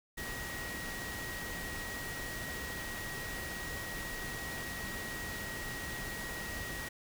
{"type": "tone in noise", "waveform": "sine", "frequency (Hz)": 1900, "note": "A#6", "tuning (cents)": 33, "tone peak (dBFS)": -42, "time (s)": [0.17, 6.89], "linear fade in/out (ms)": 10, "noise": "pink", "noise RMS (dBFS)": -42, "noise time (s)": [0.17, 6.89], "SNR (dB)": -3, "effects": []}